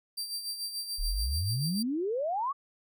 sawtooth tone with tremolo, 4699 Hz, D8, in tune, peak -29 dBFS, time 0.17-1.83 s, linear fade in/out 10 ms, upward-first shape sine, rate 6.9 Hz, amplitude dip 60%
sine exponential sweep, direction up, 32.7 to 1169 Hz, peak -28 dBFS, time 0.98-2.53 s, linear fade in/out 20 ms
effects none

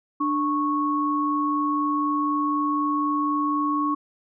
sine tone pair together, 296 / 1104 Hz, D4 / C#6, +14 / -7 cents, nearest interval octave + major seventh, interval 2279 cents, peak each -24 / -23 dBFS, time 0.2-3.95 s, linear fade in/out 10 ms, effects none

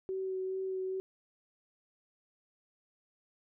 sine tone with vibrato, 378 Hz, F#4, 37 cents sharp, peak -33 dBFS, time 0.09-1 s, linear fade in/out 0 ms, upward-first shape sine, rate 2.4 Hz, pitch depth 13 cents each way, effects none

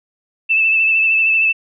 sine tone with vibrato, 2637 Hz, E7, in tune, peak -11 dBFS, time 0.49-1.53 s, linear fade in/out 20 ms, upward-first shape sine, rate 13 Hz, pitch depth 26 cents each way, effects none

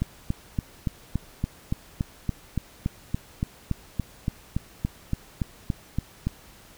click train, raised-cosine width 5 ms, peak -12 dBFS, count 23, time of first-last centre 0.02-6.27 s, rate 3.52 Hz, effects pink hiss -51 dBFS RMS until 6.77 s

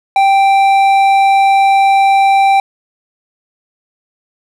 sine tone with hard clipping, 784 Hz, G5, in tune, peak -8 dBFS, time 0.16-2.6 s, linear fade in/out 2 ms, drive 8 dB, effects none

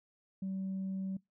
sine tone, 191.2 Hz, G3, 43 cents flat, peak -33 dBFS, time 0.42-1.17 s, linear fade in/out 5 ms, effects noise-tail reverb RT60 0.2 s tail -25 dB re dry + tanh soft clip ceiling -32 dBFS

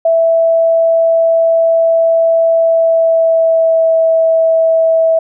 sine tone with pitch glide, 659.3 to 651.7 Hz, E5 to E5, 0 to -20 cents, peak -7 dBFS, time 0.05-5.19 s, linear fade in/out 5 ms, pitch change -20 cents, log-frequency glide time 2.58-3.93 s, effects none

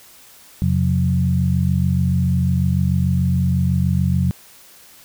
sine tone cluster, 85.7 / 132.2 / 179.6 Hz, F2 / C3 / F3, -32 / +18 / +49 cents, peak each -19 dBFS, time 0.62-4.31 s, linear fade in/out 0 ms, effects white hiss -46 dBFS RMS until 5.04 s

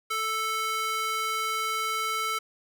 square tone with high-pass filter, 440 Hz, A4, in tune, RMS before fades -29 dBFS, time 0.1-2.39 s, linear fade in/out 10 ms, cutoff 1300 Hz, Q 1.5, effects none

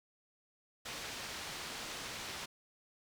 white low-pass noise, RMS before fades -44 dBFS, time 0.85-2.46 s, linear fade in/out 10 ms, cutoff 4900 Hz, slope 12 dB/octave, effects none

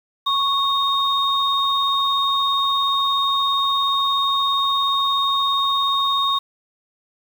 sine tone pair together, 1103 / 3710 Hz, C#6 / A#7, -9 / -9 cents, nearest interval octave + major sixth, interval 2100 cents, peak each -19 / -20 dBFS, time 0.26-6.39 s, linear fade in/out 10 ms, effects 7-bit

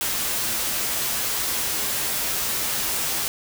white noise with comb filter, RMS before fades -25 dBFS, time 0.01-3.28 s, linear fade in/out 0 ms, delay 11 ms, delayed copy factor -0.5, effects none

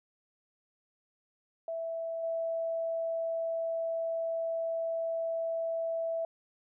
sine tone with level steps, 659.3 Hz, E5, in tune, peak -33 / -30 dBFS, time 1.68-6.25 s, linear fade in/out 2 ms, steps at 2.23 s, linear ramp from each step 5 ms, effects none

